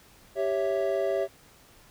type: chord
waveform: triangle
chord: C# diminished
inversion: second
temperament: equal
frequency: 392 / 554.4 / 659.3 Hz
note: G4 / C#5 / E5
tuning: 0 / 0 / 0 cents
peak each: -27 dBFS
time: 0.35-1.28 s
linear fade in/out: 50 ms
effects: pink hiss -56 dBFS RMS until 1.9 s